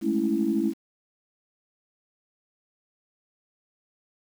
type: chord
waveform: sine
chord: A major seventh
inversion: third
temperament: equal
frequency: 207.7 / 220 / 277.2 / 329.6 Hz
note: G#3 / A3 / C#4 / E4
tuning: 0 / 0 / 0 / 0 cents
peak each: -29 / -27 / -28 / -25 dBFS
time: 0.01-0.74 s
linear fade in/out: 50 ms
effects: tanh soft clip ceiling -11 dBFS + 8-bit